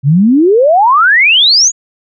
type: exponential sweep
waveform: sine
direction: up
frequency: 129.4 to 7000 Hz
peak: -4 dBFS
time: 0.03-1.72 s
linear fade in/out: 50 ms
effects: none